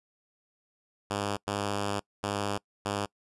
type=tone bursts at uneven times; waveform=5% pulse; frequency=101.5 Hz; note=G#2; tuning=39 cents flat; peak=-18 dBFS; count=4; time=1.1-1.37 / 1.47-2 / 2.23-2.58 / 2.85-3.06 s; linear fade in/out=10 ms; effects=noise-tail reverb RT60 0.1 s tail -25 dB re dry + resampled to 24000 Hz